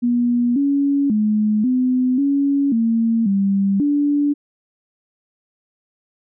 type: tone with pitch steps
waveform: sine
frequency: 241.2 / 281.1 / 212.7 / 253.7 / 280.2 / 227.9 / 196.9 / 289.4 Hz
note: B3 / C#4 / G#3 / B3 / C#4 / A#3 / G3 / D4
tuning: -41 / +24 / +42 / +47 / +19 / -39 / +8 / -25 cents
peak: -14 dBFS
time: 0.02-4.34 s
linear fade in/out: 20 ms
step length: 540 ms
effects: none